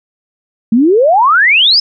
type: exponential sweep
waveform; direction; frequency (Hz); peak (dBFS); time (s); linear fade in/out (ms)
sine; up; 213.3 to 5274; -5; 0.72-1.8; 5
effects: none